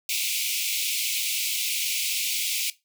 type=high-pass noise; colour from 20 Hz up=pink; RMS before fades=-27 dBFS; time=0.09-2.7 s; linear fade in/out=2 ms; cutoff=2200 Hz; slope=96 dB/octave; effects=noise-tail reverb RT60 0.2 s tail -17 dB re dry